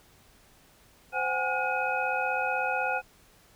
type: tone cluster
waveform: sine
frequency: 518 / 745 / 821 / 1436 / 2522 Hz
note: C5 / F#5 / G#5 / F6 / D#7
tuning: -17 / +12 / -20 / +48 / +23 cents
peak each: -34 / -32 / -32 / -31 / -33 dBFS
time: 1.12-3.02 s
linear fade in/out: 50 ms
effects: pink hiss -59 dBFS RMS until 3.55 s